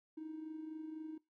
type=tone with amplitude modulation; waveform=triangle; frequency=314.1 Hz; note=D#4; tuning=16 cents sharp; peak=-37 dBFS; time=0.17-1.18 s; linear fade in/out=10 ms; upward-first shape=sine; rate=24 Hz; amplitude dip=65%; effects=noise-tail reverb RT60 0.2 s tail -22 dB re dry + tanh soft clip ceiling -39 dBFS